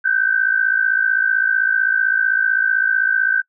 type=tone pair together; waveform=sine; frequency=1517.3 / 1573 Hz; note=F#6 / G6; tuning=+43 / +6 cents; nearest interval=minor second; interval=63 cents; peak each=-17 dBFS; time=0.04-3.42 s; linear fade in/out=20 ms; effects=noise-tail reverb RT60 0.1 s tail -22 dB re dry